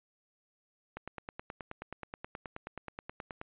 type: click train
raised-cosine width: 0.5 ms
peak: -25 dBFS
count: 24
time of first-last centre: 0.97-3.414 s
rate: 9.41 Hz
effects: resampled to 8000 Hz